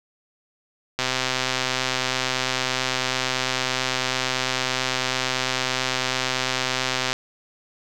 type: click train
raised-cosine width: 0.2 ms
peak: -5 dBFS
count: 793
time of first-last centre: 0.99-7.13 s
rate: 129 Hz
effects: none